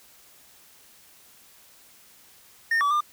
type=tone with pitch steps; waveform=triangle; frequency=1827 / 1147 / 1200 Hz; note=A#6 / D6 / D6; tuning=-35 / -41 / +37 cents; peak=-18 dBFS; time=2.71-3.007 s; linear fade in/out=5 ms; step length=99 ms; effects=white hiss -54 dBFS RMS until 3.12 s